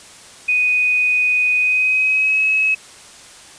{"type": "tone with pitch glide", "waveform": "sine", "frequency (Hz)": [2489, 2568], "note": ["D#7", "E7"], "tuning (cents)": [0, -46], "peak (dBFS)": -13, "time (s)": [0.48, 2.75], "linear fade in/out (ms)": 10, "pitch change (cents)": 54, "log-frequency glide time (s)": [1.57, 2.44], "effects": ["white hiss -41 dBFS RMS until 3.58 s", "resampled to 22050 Hz"]}